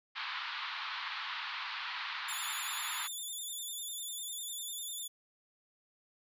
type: band-pass noise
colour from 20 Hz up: pink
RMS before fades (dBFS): -40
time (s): 0.15-3.08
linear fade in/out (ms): 20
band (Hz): 940 to 4300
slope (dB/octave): 48
type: tone with vibrato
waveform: 10% pulse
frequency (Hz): 3520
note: A7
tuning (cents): 0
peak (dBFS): -32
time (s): 2.28-5.08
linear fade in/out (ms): 10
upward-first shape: square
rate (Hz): 10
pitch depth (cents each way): 42
effects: none

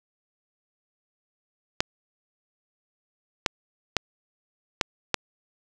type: clicks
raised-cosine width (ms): 0.2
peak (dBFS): -3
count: 5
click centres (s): 1.805 / 3.462 / 3.967 / 4.812 / 5.143
effects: none

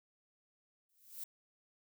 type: noise with exponential growth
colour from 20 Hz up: violet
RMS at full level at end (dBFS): -41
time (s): 0.89-1.24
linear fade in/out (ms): 5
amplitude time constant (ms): 75
effects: none

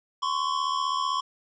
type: tone pair together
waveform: square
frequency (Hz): 1033 / 1108.7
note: C6 / C#6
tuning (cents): -22 / 0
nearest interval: minor second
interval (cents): 122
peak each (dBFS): -29 / -28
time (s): 0.22-1.21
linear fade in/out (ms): 10
effects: resampled to 16000 Hz + 10-bit

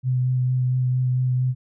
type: tone with vibrato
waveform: sine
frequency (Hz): 127.1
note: C3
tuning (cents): -50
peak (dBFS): -18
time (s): 0.03-1.55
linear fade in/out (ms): 50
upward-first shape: sine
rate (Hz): 4.4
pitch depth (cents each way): 14
effects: none

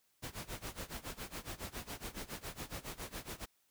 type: noise with tremolo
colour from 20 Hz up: pink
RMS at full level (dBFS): -42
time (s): 0.22-3.46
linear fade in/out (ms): 20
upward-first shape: sine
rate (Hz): 7.2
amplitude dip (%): 90
effects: white hiss -75 dBFS RMS until 3.7 s

